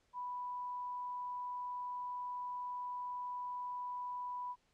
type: tone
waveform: sine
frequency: 987.8 Hz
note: B5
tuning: in tune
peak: -39 dBFS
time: 0.13-4.56 s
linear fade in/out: 50 ms
effects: pink hiss -75 dBFS RMS until 4.73 s + low-pass 7000 Hz 12 dB/octave